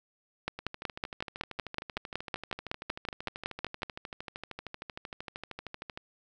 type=two click trains; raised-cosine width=0.3 ms; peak=-23 / -15 dBFS; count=71 / 19; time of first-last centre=0.59-5.975 / 0.48-3.832 s; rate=13 / 5.37 Hz; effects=none